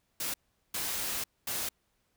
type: noise bursts at uneven times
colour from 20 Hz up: white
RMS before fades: -34 dBFS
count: 3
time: 0.2-0.34 / 0.74-1.24 / 1.47-1.69 s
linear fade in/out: 5 ms
effects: pink hiss -75 dBFS RMS until 2.16 s